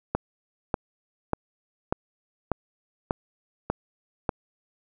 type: click train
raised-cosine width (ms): 1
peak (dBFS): -9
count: 8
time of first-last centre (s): 0.15-4.292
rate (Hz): 1.69
effects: none